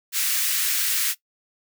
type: high-pass noise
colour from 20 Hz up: white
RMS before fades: -23 dBFS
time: 0.12-1.15 s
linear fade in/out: 50 ms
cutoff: 1500 Hz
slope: 24 dB/octave
effects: noise-tail reverb RT60 0.1 s tail -18 dB re dry